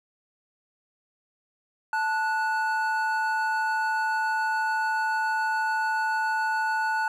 triangle tone pair together, 880 / 1469 Hz, A5 / F#6, 0 / -13 cents, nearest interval major sixth, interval 887 cents, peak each -24 / -25 dBFS, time 1.93-7.08 s, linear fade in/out 2 ms, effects none

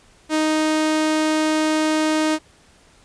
sawtooth tone, 311.1 Hz, D#4, in tune, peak -13 dBFS, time 0.29-2.39 s, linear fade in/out 50 ms, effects pink hiss -53 dBFS RMS until 3.04 s + resampled to 22050 Hz

